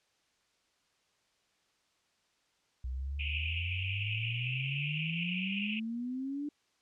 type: exponential sweep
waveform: sine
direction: up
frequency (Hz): 61.74 to 296.6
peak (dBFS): -34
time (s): 2.84-6.49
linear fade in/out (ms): 5
type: band-pass noise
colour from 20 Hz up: pink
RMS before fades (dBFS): -38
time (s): 3.19-5.8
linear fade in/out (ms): 10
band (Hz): 2400 to 2900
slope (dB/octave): 96
effects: white hiss -73 dBFS RMS until 6.81 s + low-pass 6000 Hz 12 dB/octave